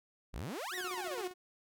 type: exponential two-way sweep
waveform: sawtooth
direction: up then down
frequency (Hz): 41.2 to 1982 to 332.8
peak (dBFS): -35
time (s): 0.33-1.28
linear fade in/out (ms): 20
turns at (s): 0.75
type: tone with tremolo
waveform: sawtooth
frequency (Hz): 364.2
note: F#4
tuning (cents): -27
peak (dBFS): -35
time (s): 0.71-1.34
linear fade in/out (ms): 50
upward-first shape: square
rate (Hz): 15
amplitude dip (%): 55
effects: none